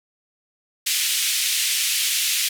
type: band-pass noise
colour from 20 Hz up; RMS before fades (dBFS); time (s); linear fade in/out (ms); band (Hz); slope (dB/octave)
pink; -22; 0.86-2.49; 10; 2400 to 14000; 24
effects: none